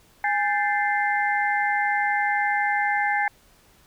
sine tone cluster, 823 / 1563 / 1755 / 2087 Hz, G#5 / G6 / A6 / C7, -16 / -6 / -5 / -5 cents, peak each -23 / -29 / -27 / -27 dBFS, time 0.24-3.28 s, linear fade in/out 2 ms, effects pink hiss -57 dBFS RMS until 3.86 s

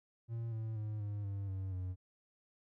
triangle tone with pitch steps, 115.5 / 111.18 / 107.02 / 103.02 / 99.16 / 95.46 / 91.88 Hz, A#2 / A2 / A2 / G#2 / G2 / G2 / F#2, -16 / +18 / -48 / -13 / +20 / -45 / -12 cents, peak -35 dBFS, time 0.28-1.96 s, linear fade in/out 50 ms, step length 240 ms, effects none

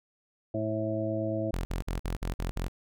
harmonic tone, 108.8 Hz, A2, 19 cents flat, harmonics 1 / 2 / 3 / 5 / 6, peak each -34 / -37 / -33 / -35 / -34 dBFS, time 0.54-1.51 s, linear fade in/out 5 ms
sawtooth tone bursts, 43.64 Hz, F1, 1 cent flat, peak -26 dBFS, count 7, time 1.53-2.682 s, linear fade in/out 0 ms, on 120 ms, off 52 ms
effects none

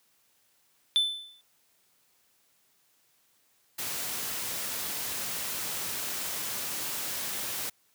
triangle tone with exponential decay, 3520 Hz, A7, in tune, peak -17 dBFS, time 0.96-1.41 s, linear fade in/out 0 ms, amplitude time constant 97 ms
white noise, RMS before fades -34 dBFS, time 3.78-7.7 s, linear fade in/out 10 ms
effects white hiss -68 dBFS RMS until 7.94 s + high-pass 80 Hz 12 dB/octave

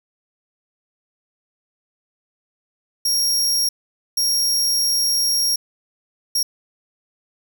sawtooth tone bursts at uneven times, 5588 Hz, F8, in tune, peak -14 dBFS, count 3, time 3.05-3.69 / 4.17-5.56 / 6.35-6.43 s, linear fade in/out 5 ms, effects none

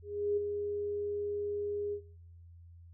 sine tone with ADSR envelope, 410.7 Hz, G#4, 19 cents flat, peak -27 dBFS, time 0.02-2.01 s, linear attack 350 ms, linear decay 13 ms, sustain -6 dB, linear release 80 ms, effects noise-tail reverb RT60 0.7 s tail -21 dB re dry + added 85 Hz sine -51 dBFS peak until 2.93 s

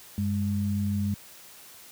sine tone pair together, 96.56 / 203.3 Hz, G2 / G#3, -26 / -37 cents, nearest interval octave + minor second, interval 1289 cents, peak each -27 dBFS, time 0.18-1.14 s, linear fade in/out 0 ms, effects white hiss -49 dBFS RMS until 1.91 s + high-pass 60 Hz 12 dB/octave

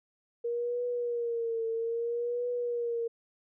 sine tone with vibrato, 469.9 Hz, A#4, 14 cents sharp, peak -29 dBFS, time 0.44-3.08 s, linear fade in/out 10 ms, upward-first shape triangle, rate 0.61 Hz, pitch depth 71 cents each way, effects none

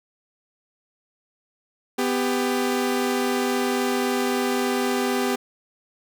sawtooth tone pair together, 250 / 396.9 Hz, B3 / G4, +21 / +22 cents, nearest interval minor sixth, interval 801 cents, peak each -20 dBFS, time 1.98-5.36 s, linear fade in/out 10 ms, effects none

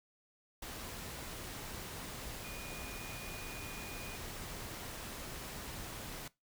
sine tone in noise, 2451 Hz, D#7, 27 cents flat, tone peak -49 dBFS, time 2.44-4.17 s, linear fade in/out 5 ms, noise pink, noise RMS -45 dBFS, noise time 0.62-6.28 s, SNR -7 dB, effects noise-tail reverb RT60 0.2 s tail -20 dB re dry

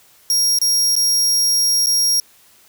sawtooth tone with dropouts, 5600 Hz, F8, 4 cents sharp, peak -11 dBFS, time 0.3-2.2 s, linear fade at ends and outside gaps 1 ms, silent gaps 0.587-0.615 / 0.954-0.964 / 1.861-1.869 s, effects white hiss -51 dBFS RMS until 2.68 s

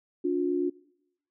sine tone pair together, 288.4 / 356.6 Hz, D4 / F4, -31 / +36 cents, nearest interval major third, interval 367 cents, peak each -28 / -26 dBFS, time 0.24-0.7 s, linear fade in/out 10 ms, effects noise-tail reverb RT60 0.8 s tail -22 dB re dry

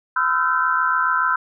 sine tone cluster, 1013 / 1308 / 1375 / 1540 Hz, B5 / E6 / F6 / G6, +44 / -14 / -27 / -31 cents, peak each -22 dBFS, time 0.16-1.36 s, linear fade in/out 5 ms, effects none

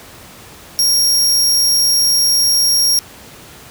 sawtooth tone, 5588 Hz, F8, in tune, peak -8 dBFS, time 0.79-2.99 s, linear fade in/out 0 ms, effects pink hiss -38 dBFS RMS until 3.7 s + high-pass 60 Hz 12 dB/octave

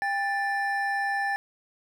triangle tone pair together, 798.6 / 1760 Hz, G5 / A6, +32 / 0 cents, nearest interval octave + major second, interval 1368 cents, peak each -26 dBFS, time 0.02-1.36 s, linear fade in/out 0 ms, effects none

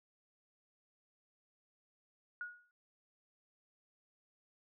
sine tone with exponential decay, 1449 Hz, F#6, 37 cents flat, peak -37 dBFS, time 2.41-2.71 s, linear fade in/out 1 ms, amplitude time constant 64 ms, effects none

